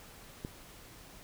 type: click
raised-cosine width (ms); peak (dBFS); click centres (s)
3; -25; 0.449
effects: pink hiss -53 dBFS RMS until 1.23 s